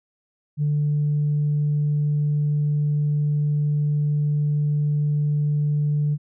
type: tone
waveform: sine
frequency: 147.8 Hz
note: D3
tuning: 11 cents sharp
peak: -17 dBFS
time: 0.57-6.18 s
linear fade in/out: 50 ms
effects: tanh soft clip ceiling -15 dBFS